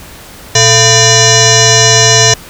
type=tone with frequency modulation; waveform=sine; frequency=2924 Hz; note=F#7; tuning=21 cents flat; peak=-3 dBFS; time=0.55-2.34 s; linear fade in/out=5 ms; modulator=561 Hz; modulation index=6.5; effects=pink hiss -32 dBFS RMS until 2.49 s